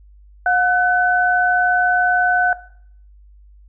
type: tone pair together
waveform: sine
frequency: 721 / 1507.1 Hz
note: F#5 / F#6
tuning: -45 / +31 cents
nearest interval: octave + minor second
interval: 1276 cents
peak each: -16 / -16 dBFS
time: 0.46-2.53 s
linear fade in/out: 2 ms
effects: noise-tail reverb RT60 0.6 s tail -17 dB re dry + added 50 Hz sine -43 dBFS peak until 3.68 s

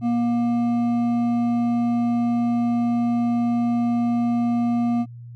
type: tone with hard clipping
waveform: triangle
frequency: 237.2 Hz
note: A#3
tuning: 30 cents sharp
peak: -20 dBFS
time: 0.01-5.06 s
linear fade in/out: 50 ms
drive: 11 dB
effects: added 119 Hz sine -36 dBFS peak until 5.35 s

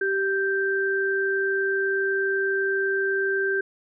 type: tone pair together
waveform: sine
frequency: 389.6 / 1568 Hz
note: G4 / G6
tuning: -11 / 0 cents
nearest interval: 2 octaves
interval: 2411 cents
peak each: -24 dBFS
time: 0.01-3.61 s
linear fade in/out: 5 ms
effects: none

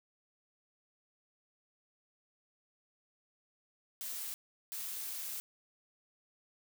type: noise bursts at uneven times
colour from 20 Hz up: blue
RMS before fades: -41 dBFS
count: 2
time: 4.01-4.34 / 4.72-5.4 s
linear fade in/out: 0 ms
effects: none

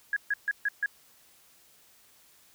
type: tone bursts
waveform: sine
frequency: 1661.2 Hz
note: G#6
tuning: in tune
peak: -24 dBFS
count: 5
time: 0.13-0.86 s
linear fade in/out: 2 ms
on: 34 ms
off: 140 ms
effects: white hiss -60 dBFS RMS until 2.54 s

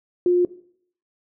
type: tone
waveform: sine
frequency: 355.5 Hz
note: F4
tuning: 31 cents sharp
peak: -14 dBFS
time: 0.26-0.45 s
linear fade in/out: 2 ms
effects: noise-tail reverb RT60 0.6 s tail -17 dB re dry

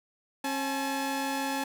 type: tone pair together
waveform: sawtooth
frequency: 270 / 856 Hz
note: C#4 / A5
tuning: -45 / -48 cents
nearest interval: octave + minor sixth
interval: 1997 cents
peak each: -28 dBFS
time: 0.44-1.64 s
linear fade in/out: 5 ms
effects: none

